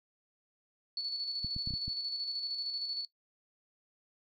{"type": "tone with tremolo", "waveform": "sine", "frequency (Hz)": 4435, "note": "C#8", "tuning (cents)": 0, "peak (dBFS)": -32, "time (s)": [0.97, 3.05], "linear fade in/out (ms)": 2, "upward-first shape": "square", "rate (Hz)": 13, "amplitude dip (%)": 35}
{"type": "clicks", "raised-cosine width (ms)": 5, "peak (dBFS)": -28, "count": 6, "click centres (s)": [1.446, 1.564, 1.674, 1.707, 1.738, 1.88]}
{"effects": ["noise-tail reverb RT60 0.1 s tail -19 dB re dry"]}